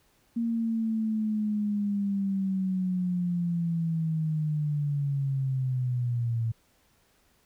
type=linear sweep; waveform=sine; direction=down; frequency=233.1 to 112.8 Hz; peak=-25 dBFS; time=0.36-6.52 s; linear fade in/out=10 ms; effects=pink hiss -66 dBFS RMS until 7.45 s